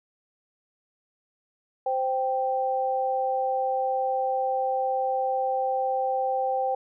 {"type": "tone pair together", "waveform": "sine", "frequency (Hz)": [520.8, 783], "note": ["C5", "G5"], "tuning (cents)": [-8, -2], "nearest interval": "perfect fifth", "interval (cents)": 706, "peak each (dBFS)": [-27, -25], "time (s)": [1.86, 6.75], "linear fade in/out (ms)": 5, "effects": []}